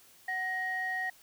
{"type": "tone pair together", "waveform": "sine", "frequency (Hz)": [746, 1879.8], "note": ["F#5", "A#6"], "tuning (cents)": [14, 14], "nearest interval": "octave + major third", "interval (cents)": 1600, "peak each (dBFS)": [-36, -31], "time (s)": [0.28, 1.1], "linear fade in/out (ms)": 5, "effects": ["tanh soft clip ceiling -25 dBFS", "white hiss -59 dBFS RMS until 1.22 s"]}